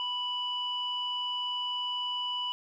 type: tone with low-pass filter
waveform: square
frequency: 987.8 Hz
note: B5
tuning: in tune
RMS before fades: -33 dBFS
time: 0-2.52 s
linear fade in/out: 0 ms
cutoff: 2800 Hz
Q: 8.5
effects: none